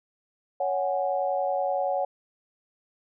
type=chord; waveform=sine; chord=C# suspended fourth; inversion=none; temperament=equal with one note detuned; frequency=558.5 / 740 / 830.6 Hz; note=C#5 / F#5 / G#5; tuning=+13 / 0 / 0 cents; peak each=-27 / -27 / -33 dBFS; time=0.6-2.05 s; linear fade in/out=5 ms; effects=none